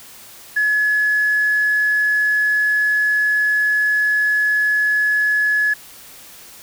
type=tone; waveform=sine; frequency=1700 Hz; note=G#6; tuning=40 cents sharp; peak=-13 dBFS; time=0.56-5.74 s; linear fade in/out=10 ms; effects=tanh soft clip ceiling -9 dBFS + white hiss -41 dBFS RMS until 6.62 s